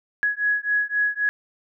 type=beating tone pair; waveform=sine; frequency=1673 / 1676.8 Hz; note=G#6 / G#6; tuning=+12 / +16 cents; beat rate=3.8 Hz; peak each=-23 dBFS; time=0.23-1.29 s; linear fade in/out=0 ms; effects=none